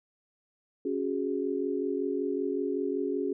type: chord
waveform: sine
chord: C# suspended fourth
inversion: none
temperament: equal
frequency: 277.2 / 370 / 415.3 Hz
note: C#4 / F#4 / G#4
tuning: 0 / 0 / 0 cents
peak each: -32 dBFS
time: 0.85-3.33 s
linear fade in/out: 5 ms
effects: none